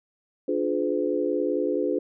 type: chord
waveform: sine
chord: D diminished seventh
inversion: none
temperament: just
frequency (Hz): 293.7 / 352.4 / 422.9 / 507.5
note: D4 / F4 / Ab4 / Cb5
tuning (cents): 0 / +16 / +31 / +47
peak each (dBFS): -28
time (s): 0.48-1.99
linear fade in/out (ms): 5
effects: none